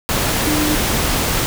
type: tone in noise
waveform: sine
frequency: 301.7 Hz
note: D4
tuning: 47 cents sharp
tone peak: -18 dBFS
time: 0.47-0.75 s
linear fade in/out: 0 ms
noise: pink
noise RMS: -18 dBFS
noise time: 0.09-1.46 s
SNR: -3 dB
effects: none